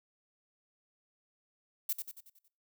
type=noise with echo; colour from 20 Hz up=violet; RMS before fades=-32 dBFS; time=1.89-1.93 s; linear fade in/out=5 ms; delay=92 ms; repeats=6; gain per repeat=-6 dB; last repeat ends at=2.482 s; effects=noise-tail reverb RT60 0.4 s tail -22 dB re dry